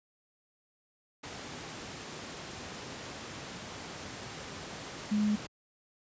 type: tone in noise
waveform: sine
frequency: 210.1 Hz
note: G#3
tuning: 20 cents sharp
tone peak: -25 dBFS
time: 5.11-5.36 s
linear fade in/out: 10 ms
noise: pink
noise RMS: -42 dBFS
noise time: 1.23-5.47 s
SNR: +14 dB
effects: high-pass 100 Hz 12 dB/octave + resampled to 16000 Hz